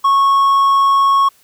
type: tone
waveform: triangle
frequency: 1101 Hz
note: C#6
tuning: 12 cents flat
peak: -7 dBFS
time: 0.04-1.29 s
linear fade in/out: 10 ms
effects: white hiss -52 dBFS RMS until 1.43 s